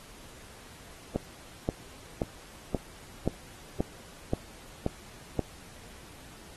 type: click train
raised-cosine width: 2 ms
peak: -13 dBFS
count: 9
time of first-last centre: 1.16-5.393 s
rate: 1.89 Hz
effects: pink hiss -51 dBFS RMS until 6.56 s + AAC 32 kbps